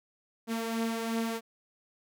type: beating tone pair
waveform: sawtooth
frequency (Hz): 226.9 / 229.7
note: A#3 / A#3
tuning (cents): -47 / -25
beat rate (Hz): 2.8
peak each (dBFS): -27 / -33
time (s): 0.47-1.41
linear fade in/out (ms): 50
effects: none